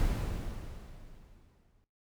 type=noise with exponential decay; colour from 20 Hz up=brown; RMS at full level=-28 dBFS; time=0-1.84 s; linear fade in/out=0 ms; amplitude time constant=400 ms; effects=noise-tail reverb RT60 0.3 s tail -19 dB re dry